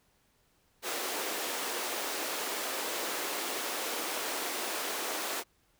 pink high-pass noise, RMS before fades -35 dBFS, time 0.82-5.44 s, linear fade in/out 50 ms, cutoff 330 Hz, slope 24 dB/octave, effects pink hiss -70 dBFS RMS until 5.79 s

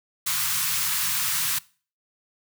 white band-stop noise, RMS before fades -25 dBFS, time 0.26-1.59 s, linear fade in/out 10 ms, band 180 to 950 Hz, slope 48 dB/octave, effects noise-tail reverb RT60 0.4 s tail -22 dB re dry + high-pass 100 Hz 12 dB/octave

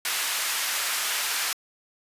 pink high-pass noise, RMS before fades -27 dBFS, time 0.05-1.53 s, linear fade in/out 2 ms, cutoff 1400 Hz, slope 12 dB/octave, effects resampled to 32000 Hz

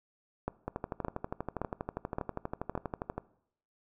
two click trains, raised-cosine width 1 ms, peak -18 / -20 dBFS, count 5 / 32, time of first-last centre 0.48-2.753 / 0.68-3.18 s, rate 1.76 / 12.4 Hz, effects noise-tail reverb RT60 0.7 s tail -20 dB re dry

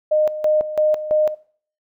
sine tone with tremolo, 613 Hz, D#5, 26 cents flat, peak -13 dBFS, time 0.11-1.35 s, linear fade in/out 10 ms, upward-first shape square, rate 3 Hz, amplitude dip 75%, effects noise-tail reverb RT60 0.5 s tail -21 dB re dry

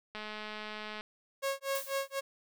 click train, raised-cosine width 0.3 ms, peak -26 dBFS, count 184, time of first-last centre 0.15-1.009 s, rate 213 Hz
sawtooth tone with tremolo, 547 Hz, C#5, 23 cents flat, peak -26 dBFS, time 1.42-2.21 s, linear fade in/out 20 ms, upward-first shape sine, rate 4.1 Hz, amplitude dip 100%
blue noise with exponential decay, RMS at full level -37 dBFS, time 1.75-2.21 s, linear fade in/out 2 ms, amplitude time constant 100 ms
effects none

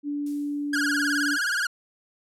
sine tone, 289.9 Hz, D4, 22 cents flat, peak -26 dBFS, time 0.03-1.38 s, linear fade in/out 50 ms
violet noise with exponential decay, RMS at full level -41 dBFS, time 0.26-0.95 s, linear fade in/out 5 ms, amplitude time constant 150 ms
45% pulse tone with vibrato, 1537 Hz, G6, 35 cents flat, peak -23 dBFS, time 0.73-1.67 s, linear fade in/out 5 ms, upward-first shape sine, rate 19 Hz, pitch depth 150 cents each way
effects low-pass 10000 Hz 12 dB/octave

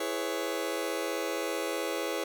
sawtooth chord, C# minor seventh, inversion first, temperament just, 332.6 / 415.8 / 498.9 / 554.4 Hz, E4 / G#4 / B4 / C#5, +16 / +2 / +17 / 0 cents, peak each -32 dBFS, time 0-2.24 s, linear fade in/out 5 ms, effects none

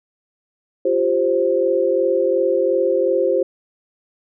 sine chord, F suspended second, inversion none, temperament equal with one note detuned, 349.2 / 392 / 526.6 Hz, F4 / G4 / C5, 0 / 0 / +11 cents, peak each -21 / -20 / -17 dBFS, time 0.85-3.43 s, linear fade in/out 5 ms, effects none

